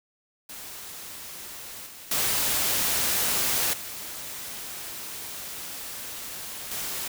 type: noise with level steps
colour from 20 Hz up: white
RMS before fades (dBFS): -40 / -44 / -25 / -37 / -32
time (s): 0.49-7.08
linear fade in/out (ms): 5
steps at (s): 1.86 / 2.11 / 3.73 / 6.71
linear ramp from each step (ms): 5
effects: none